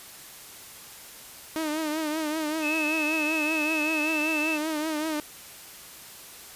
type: tone with vibrato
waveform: sawtooth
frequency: 309.8 Hz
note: D#4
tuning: 7 cents flat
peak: -23 dBFS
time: 1.56-5.2 s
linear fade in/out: 0 ms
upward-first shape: triangle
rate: 5.2 Hz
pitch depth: 80 cents each way
type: tone with pitch glide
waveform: sine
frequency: 2592 to 2630 Hz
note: E7 to E7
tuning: -30 to -5 cents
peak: -26 dBFS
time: 2.61-4.59 s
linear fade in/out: 50 ms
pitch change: +25 cents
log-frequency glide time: 3.99-4.12 s
effects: white hiss -45 dBFS RMS until 6.55 s + resampled to 32000 Hz